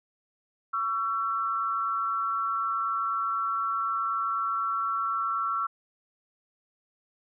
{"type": "tone pair together", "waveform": "sine", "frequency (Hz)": [1124.8, 1344], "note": ["C#6", "E6"], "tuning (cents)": [25, 33], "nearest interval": "minor third", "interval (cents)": 308, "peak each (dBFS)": [-31, -27], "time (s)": [0.73, 5.67], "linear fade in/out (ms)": 10, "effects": []}